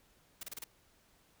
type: noise bursts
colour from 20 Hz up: white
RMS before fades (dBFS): -43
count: 5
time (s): 0.41-0.641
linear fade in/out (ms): 5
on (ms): 23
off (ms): 29
effects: pink hiss -68 dBFS RMS until 1.4 s